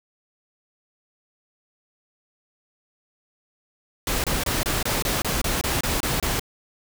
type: noise bursts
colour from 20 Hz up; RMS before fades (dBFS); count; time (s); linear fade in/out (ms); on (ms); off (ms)
pink; -24; 12; 4.07-6.396; 2; 170; 26
effects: none